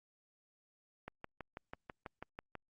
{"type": "click train", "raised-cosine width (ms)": 0.5, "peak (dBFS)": -29, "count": 10, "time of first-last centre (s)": [1.08, 2.553], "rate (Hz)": 6.11, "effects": ["Opus 48 kbps"]}